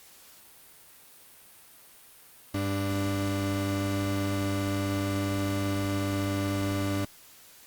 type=tone pair together; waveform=35% pulse; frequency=99.26 / 293.7 Hz; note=G2 / D4; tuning=+22 / 0 cents; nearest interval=octave + perfect fifth; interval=1878 cents; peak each=-28 dBFS; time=2.54-7.05 s; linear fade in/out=5 ms; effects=white hiss -53 dBFS RMS until 7.66 s + Opus 48 kbps